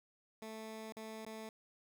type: tone with dropouts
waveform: 15% pulse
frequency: 220 Hz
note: A3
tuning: in tune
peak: -39 dBFS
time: 0.42-1.49 s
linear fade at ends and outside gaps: 2 ms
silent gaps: 0.923-0.967 / 1.251-1.264 s
effects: none